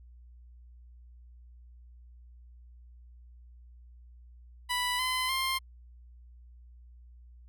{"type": "tone with pitch steps", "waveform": "15% pulse", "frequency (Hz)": [987.8, 1022, 1057.5], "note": ["B5", "C6", "C6"], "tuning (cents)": [0, -41, 18], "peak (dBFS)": -22, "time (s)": [4.69, 5.59], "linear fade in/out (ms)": 20, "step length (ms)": 300, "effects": ["added 60 Hz sine -50 dBFS peak until 7.48 s"]}